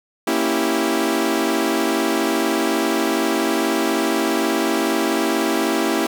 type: chord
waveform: sawtooth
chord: A# diminished seventh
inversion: none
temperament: equal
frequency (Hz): 233.1 / 277.2 / 329.6 / 392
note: A#3 / C#4 / E4 / G4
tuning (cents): 0 / 0 / 0 / 0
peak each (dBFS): -21 / -20 / -17 / -20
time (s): 0.27-6.07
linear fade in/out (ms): 5
effects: none